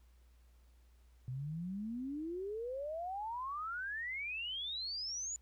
sine exponential sweep, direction up, 123 to 7040 Hz, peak -38 dBFS, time 1.28-5.36 s, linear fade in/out 0 ms, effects added 60 Hz sine -61 dBFS peak until 5.41 s + pink hiss -75 dBFS RMS until 5.41 s

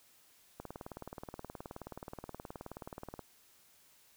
click train, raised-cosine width 1 ms, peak -29 dBFS, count 50, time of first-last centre 0.6-3.193 s, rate 18.9 Hz, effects white hiss -65 dBFS RMS until 4.16 s

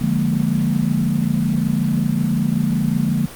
sine chord, Bb dominant seventh, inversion first, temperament equal, 146.83 / 174.61 / 207.7 / 233.1 Hz, D3 / F3 / Ab3 / Bb3, 0 / 0 / 0 / 0 cents, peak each -21 dBFS, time 0.01-3.26 s, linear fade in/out 5 ms, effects pink hiss -36 dBFS RMS until 3.35 s + Opus 32 kbps

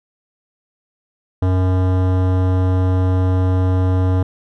sine tone with hard clipping, 92.5 Hz, F#2, in tune, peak -15 dBFS, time 1.42-4.23 s, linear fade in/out 5 ms, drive 18 dB, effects none

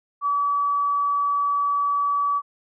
sine tone, 1145 Hz, D6, 44 cents flat, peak -19 dBFS, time 0.21-2.42 s, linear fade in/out 50 ms, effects none

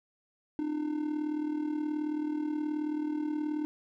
triangle tone with amplitude modulation, 301.7 Hz, D4, 47 cents sharp, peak -25 dBFS, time 0.59-3.65 s, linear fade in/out 0 ms, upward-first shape sine, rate 38.7 Hz, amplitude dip 65%, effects none

